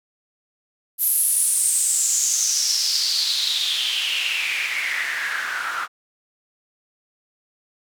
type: noise with band-pass filter sweep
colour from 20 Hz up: white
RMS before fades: -22 dBFS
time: 0.98-5.88 s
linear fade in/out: 50 ms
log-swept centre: 12000 to 1300 Hz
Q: 5.9
effects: none